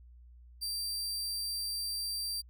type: tone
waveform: sawtooth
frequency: 4699 Hz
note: D8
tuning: in tune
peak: -31 dBFS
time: 0.61-2.42 s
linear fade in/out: 20 ms
effects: added 60 Hz sine -52 dBFS peak until 2.49 s